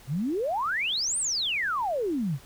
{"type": "exponential two-way sweep", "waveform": "sine", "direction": "up then down", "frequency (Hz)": [123.1, 9210, 123.1], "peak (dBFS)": -25, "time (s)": [0.07, 2.39], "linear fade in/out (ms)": 50, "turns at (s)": 1.18, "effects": ["pink hiss -52 dBFS RMS until 2.45 s"]}